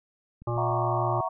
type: clicks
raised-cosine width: 5 ms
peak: -34 dBFS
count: 4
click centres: 0.42 / 0.497 / 0.565 / 0.711 s
type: harmonic tone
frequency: 118.8 Hz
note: A#2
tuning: 33 cents sharp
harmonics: 1 / 3 / 5 / 7 / 9 / 10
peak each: -28 / -33 / -35 / -36 / -38 / -38 dBFS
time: 0.47-1.21 s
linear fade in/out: 5 ms
type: chord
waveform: sine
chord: F# dominant seventh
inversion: third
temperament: equal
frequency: 659.3 / 740 / 932.3 / 1108.7 Hz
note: E5 / F#5 / A#5 / C#6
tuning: 0 / 0 / 0 / 0 cents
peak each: -32 dBFS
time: 0.57-1.29 s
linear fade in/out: 10 ms
effects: none